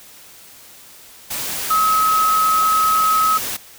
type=tone in noise; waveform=sine; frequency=1280 Hz; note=D#6; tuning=49 cents sharp; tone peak=-13 dBFS; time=1.7-3.38 s; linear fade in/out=10 ms; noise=white; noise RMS=-25 dBFS; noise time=1.3-3.57 s; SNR=+9 dB; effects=white hiss -43 dBFS RMS until 3.78 s